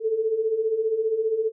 sine beating tone pair, 430 / 445 Hz, A4 / A4, -40 / +20 cents, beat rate 15 Hz, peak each -28 / -22 dBFS, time 0-1.52 s, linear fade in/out 50 ms, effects none

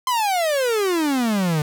45% pulse exponential sweep, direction down, 1046.5 to 146.3 Hz, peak -18 dBFS, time 0.07-1.62 s, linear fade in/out 2 ms, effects none

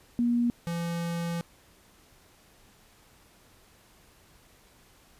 sine / square tone pair in turn, 238.8 / 169.84 Hz, A#3 / F3, +42 / -48 cents, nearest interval tritone, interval 590 cents, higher first, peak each -22 / -30 dBFS, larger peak first, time 0.19-0.5 / 0.67-1.41 s, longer second, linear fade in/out 0 ms, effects pink hiss -59 dBFS RMS until 5.19 s + resampled to 32000 Hz

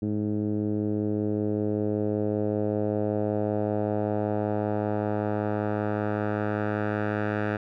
10% pulse tone with low-pass filter sweep, 105.2 Hz, G#2, 23 cents sharp, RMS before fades -27 dBFS, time 0.02-7.57 s, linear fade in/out 5 ms, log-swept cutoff 290 to 1700 Hz, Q 1.6, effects none

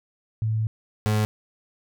sine / 35% pulse tone pair in turn, 110 / 106.87 Hz, A2 / A2, 0 / -50 cents, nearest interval unison, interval 50 cents, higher first, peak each -21 / -18 dBFS, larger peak second, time 0.42-0.67 / 1.06-1.25 s, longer first, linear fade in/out 0 ms, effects none

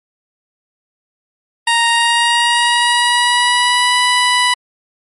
15% pulse tone with pitch glide, 932.3 to 987.7 Hz, A#5 to B5, 0 to 0 cents, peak -4 dBFS, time 1.67-4.54 s, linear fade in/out 5 ms, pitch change +100 cents, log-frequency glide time 1.91-3.99 s, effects MP3 48 kbps

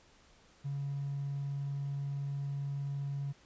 triangle tone with hard clipping, 140.3 Hz, C#3, 21 cents sharp, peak -34 dBFS, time 0.64-3.33 s, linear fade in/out 20 ms, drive 3 dB, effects pink hiss -63 dBFS RMS until 3.45 s + resampled to 16000 Hz

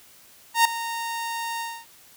sawtooth tone with ADSR envelope, 924 Hz, A#5, 16 cents flat, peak -9 dBFS, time 0.54-1.86 s, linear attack 110 ms, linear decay 5 ms, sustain -15 dB, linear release 260 ms, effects white hiss -52 dBFS RMS until 2.16 s

